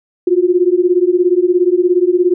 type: beating tone pair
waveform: sine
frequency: 349.4 / 366.4 Hz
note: F4 / F#4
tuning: +1 / -17 cents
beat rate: 17 Hz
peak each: -12 dBFS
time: 0.27-2.34 s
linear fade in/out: 5 ms
effects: none